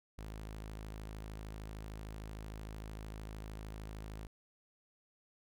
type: tone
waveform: sawtooth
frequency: 53.2 Hz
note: G#1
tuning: 42 cents sharp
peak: -40 dBFS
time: 0.18-4.27 s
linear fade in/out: 5 ms
effects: none